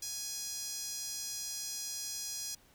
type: tone with high-pass filter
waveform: sawtooth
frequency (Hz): 830.6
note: G#5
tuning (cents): 0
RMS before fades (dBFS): -40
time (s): 0.02-2.55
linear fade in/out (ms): 5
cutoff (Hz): 5600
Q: 2.6
effects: pink hiss -64 dBFS RMS until 2.74 s